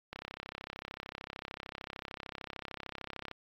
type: click train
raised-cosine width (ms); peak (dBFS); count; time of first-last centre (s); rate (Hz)
0.3; -24; 107; 0.13-3.313; 33.3
effects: AAC 48 kbps